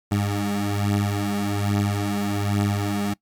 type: beating tone pair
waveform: 20% pulse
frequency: 101.2 / 102.4 Hz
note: G#2 / G#2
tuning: -44 / -24 cents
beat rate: 1.2 Hz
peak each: -18 / -21 dBFS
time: 0.11-3.14 s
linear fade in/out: 10 ms
effects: noise-tail reverb RT60 0.1 s tail -22 dB re dry + MP3 96 kbps